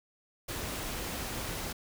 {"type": "noise", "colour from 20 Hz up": "pink", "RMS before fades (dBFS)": -37, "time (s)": [0.48, 1.73], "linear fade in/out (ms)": 10, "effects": []}